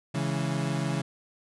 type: chord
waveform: 35% pulse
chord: C# minor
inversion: none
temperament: equal with one note detuned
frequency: 138.59 / 164.81 / 209.2 Hz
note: C#3 / E3 / G#3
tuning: 0 / 0 / +13 cents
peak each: -28 / -29 / -34 dBFS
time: 0.14-1.02 s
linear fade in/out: 10 ms
effects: resampled to 24000 Hz